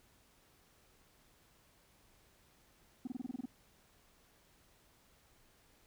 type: tone bursts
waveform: sine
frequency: 252.6 Hz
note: B3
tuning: 39 cents sharp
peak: -34 dBFS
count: 9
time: 3.05-3.457 s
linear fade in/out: 5 ms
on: 23 ms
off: 25 ms
effects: tanh soft clip ceiling -36 dBFS + pink hiss -68 dBFS RMS until 5.86 s